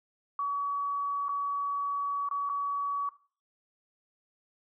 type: tone with dropouts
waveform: sine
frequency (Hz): 1134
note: C#6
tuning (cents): +39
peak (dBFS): -28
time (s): 0.39-3.09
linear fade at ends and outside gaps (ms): 2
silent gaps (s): 1.284-1.291 / 2.288-2.311 / 2.492-2.497
effects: noise-tail reverb RT60 0.4 s tail -17 dB re dry